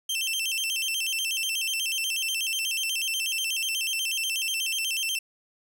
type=tone with vibrato; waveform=sawtooth; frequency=2901 Hz; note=F#7; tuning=35 cents flat; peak=-23 dBFS; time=0.09-5.19 s; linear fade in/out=5 ms; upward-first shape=square; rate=8.2 Hz; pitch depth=140 cents each way; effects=none